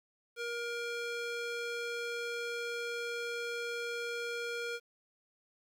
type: tone with band-pass filter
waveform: square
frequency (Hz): 472.6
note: A#4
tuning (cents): +24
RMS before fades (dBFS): -38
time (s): 0.36-4.8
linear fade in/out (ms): 50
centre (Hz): 2200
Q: 0.57
effects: 10-bit